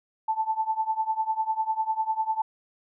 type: tone with tremolo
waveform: sine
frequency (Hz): 880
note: A5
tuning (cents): 0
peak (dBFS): -20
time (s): 0.28-2.42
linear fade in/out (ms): 5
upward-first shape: triangle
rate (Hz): 10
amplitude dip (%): 95
effects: none